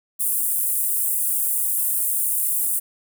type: high-pass noise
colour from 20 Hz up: pink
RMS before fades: -22 dBFS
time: 0.19-2.8 s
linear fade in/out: 20 ms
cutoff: 8800 Hz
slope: 48 dB/octave
effects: none